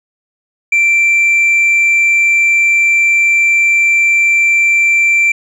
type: tone with tanh clipping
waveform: sine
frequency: 2349 Hz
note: D7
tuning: in tune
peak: -8 dBFS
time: 0.72-5.32 s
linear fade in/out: 5 ms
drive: 2 dB
effects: none